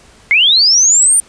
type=linear sweep; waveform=sine; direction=up; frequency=2076 to 9200 Hz; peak=-6 dBFS; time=0.31-1.2 s; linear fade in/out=0 ms; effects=pink hiss -44 dBFS RMS until 1.28 s + resampled to 22050 Hz